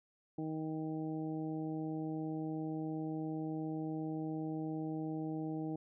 harmonic tone, 157.2 Hz, D#3, 18 cents sharp, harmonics 1 / 2 / 3 / 4 / 5, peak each -42 / -38 / -48 / -52 / -50 dBFS, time 0.38-5.76 s, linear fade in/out 5 ms, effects none

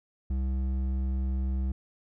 sine tone with hard clipping, 65.41 Hz, C2, in tune, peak -28 dBFS, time 0.3-1.72 s, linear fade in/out 5 ms, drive 8 dB, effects none

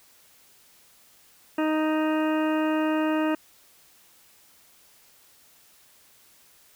harmonic tone, 311.1 Hz, D#4, in tune, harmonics 1 / 2 / 3 / 4 / 5 / 6 / 8 / 9, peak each -23 / -29 / -33 / -35 / -37 / -39 / -41 / -42 dBFS, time 1.58-3.35 s, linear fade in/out 5 ms, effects white hiss -57 dBFS RMS until 6.75 s

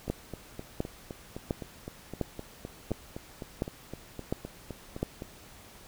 two click trains, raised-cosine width 2 ms, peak -24 / -15 dBFS, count 21 / 8, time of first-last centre 0.08-5.221 / 0.1-5.03 s, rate 3.89 / 1.42 Hz, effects pink hiss -52 dBFS RMS until 5.87 s

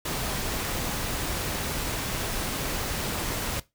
pink noise, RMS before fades -30 dBFS, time 0.05-3.6 s, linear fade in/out 5 ms, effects noise-tail reverb RT60 0.2 s tail -18 dB re dry

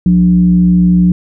sine tone with frequency modulation, 178.7 Hz, F3, 40 cents sharp, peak -5 dBFS, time 0.06-1.12 s, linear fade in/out 2 ms, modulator 117 Hz, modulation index 0.39, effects none

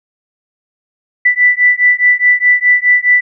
sine beating tone pair, 1975.5 / 1980.3 Hz, B6 / B6, 0 / +4 cents, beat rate 4.8 Hz, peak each -10 dBFS, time 1.25-3.21 s, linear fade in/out 10 ms, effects none

